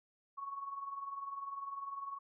sine tone with tremolo, 1108.7 Hz, C#6, in tune, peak -37 dBFS, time 0.37-2.19 s, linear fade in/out 20 ms, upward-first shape triangle, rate 20 Hz, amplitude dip 70%, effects none

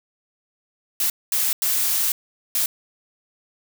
blue noise bursts at uneven times, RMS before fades -21 dBFS, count 4, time 1-1.1 / 1.32-1.53 / 1.62-2.12 / 2.55-2.66 s, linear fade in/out 2 ms, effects none

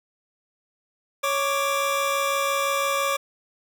25% pulse tone pair together, 554.4 / 1174.7 Hz, C#5 / D6, 0 / 0 cents, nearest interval octave + minor second, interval 1300 cents, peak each -21 dBFS, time 1.23-3.17 s, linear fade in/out 10 ms, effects none

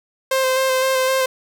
sawtooth tone with vibrato, 523.3 Hz, C5, in tune, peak -12 dBFS, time 0.31-1.26 s, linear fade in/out 5 ms, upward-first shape square, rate 3.9 Hz, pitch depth 15 cents each way, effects none

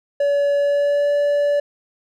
triangle tone with pitch glide, 570 to 578 Hz, C#5 to D5, +48 to -28 cents, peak -13 dBFS, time 0.2-1.6 s, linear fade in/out 5 ms, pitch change +24 cents, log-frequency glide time 0.56-1.12 s, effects none

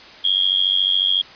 sine tone with amplitude modulation, 3283 Hz, G#7, 21 cents flat, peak -11 dBFS, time 0.24-1.22 s, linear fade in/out 10 ms, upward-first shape sine, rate 94 Hz, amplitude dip 95%, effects white hiss -41 dBFS RMS until 1.35 s + resampled to 11025 Hz

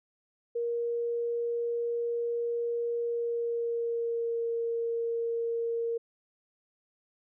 sine tone with pitch glide, 471 to 463.7 Hz, A#4 to A#4, +18 to -9 cents, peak -28 dBFS, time 0.55-5.98 s, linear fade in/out 10 ms, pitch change -27 cents, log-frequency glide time 3.01-4.45 s, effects none

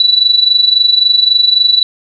sine tone with amplitude modulation, 3951 Hz, B7, in tune, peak -3 dBFS, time 0-1.83 s, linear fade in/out 2 ms, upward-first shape sine, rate 23.7 Hz, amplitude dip 75%, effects none

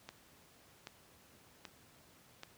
click train, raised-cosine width 0.2 ms, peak -28 dBFS, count 4, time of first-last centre 0.09-2.434 s, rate 1.28 Hz, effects pink hiss -63 dBFS RMS until 2.57 s + high-pass 80 Hz 12 dB/octave

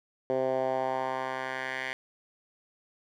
10% pulse tone with band-pass filter sweep, 130.81 Hz, C3, in tune, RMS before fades -31 dBFS, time 0.3-1.93 s, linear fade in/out 0 ms, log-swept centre 490 to 2100 Hz, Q 2.2, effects none

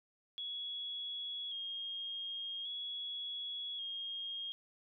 sine tone with vibrato, 3300 Hz, G#7, 12 cents flat, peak -39 dBFS, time 0.38-4.52 s, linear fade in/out 0 ms, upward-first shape square, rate 0.44 Hz, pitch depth 30 cents each way, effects none

